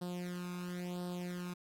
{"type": "tone with flanger", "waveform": "sawtooth", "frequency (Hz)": 178, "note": "F3", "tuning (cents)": 33, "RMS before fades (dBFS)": -41, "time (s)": [0.01, 1.54], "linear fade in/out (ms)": 10, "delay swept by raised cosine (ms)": [0.22, 0.81], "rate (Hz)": 0.97, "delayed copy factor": 0.8, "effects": ["AAC 64 kbps"]}